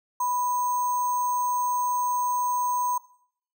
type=tone with sample-and-hold; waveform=sine; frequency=987.8 Hz; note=B5; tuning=in tune; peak=-23 dBFS; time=0.2-2.98 s; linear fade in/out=5 ms; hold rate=7350 Hz; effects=noise-tail reverb RT60 0.6 s tail -19 dB re dry